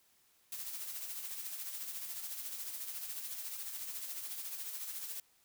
blue noise with tremolo, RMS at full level -41 dBFS, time 0.52-5.2 s, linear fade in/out 2 ms, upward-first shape sine, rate 14 Hz, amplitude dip 45%, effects white hiss -70 dBFS RMS until 5.44 s

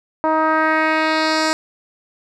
10% pulse tone with low-pass filter sweep, 314.9 Hz, D#4, 21 cents sharp, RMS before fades -17 dBFS, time 0.24-1.53 s, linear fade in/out 0 ms, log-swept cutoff 910 to 6800 Hz, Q 1.8, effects none

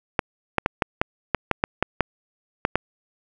clicks, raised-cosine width 0.5 ms, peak -3 dBFS, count 12, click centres 0.192 / 0.583 / 0.661 / 0.822 / 1.015 / 1.347 / 1.513 / 1.639 / 1.826 / 2.007 / 2.651 / 2.756 s, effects none

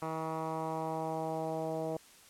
10% pulse tone with low-pass filter sweep, 160 Hz, D#3, 49 cents sharp, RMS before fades -36 dBFS, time 0.02-1.97 s, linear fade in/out 2 ms, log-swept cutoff 1300 to 610 Hz, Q 2.3, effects white hiss -58 dBFS RMS until 2.29 s + low-pass 11000 Hz 12 dB/octave

